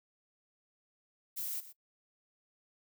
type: noise with echo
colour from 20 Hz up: violet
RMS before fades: -38 dBFS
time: 1.36-1.61 s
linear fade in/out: 20 ms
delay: 120 ms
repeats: 1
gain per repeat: -14 dB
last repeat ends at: 1.73 s
effects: noise-tail reverb RT60 0.1 s tail -21 dB re dry